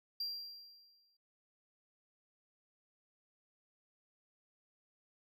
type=tone with exponential decay; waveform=triangle; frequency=4746 Hz; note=D8; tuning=17 cents sharp; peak=-34 dBFS; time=0.2-1.17 s; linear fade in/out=5 ms; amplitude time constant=210 ms; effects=none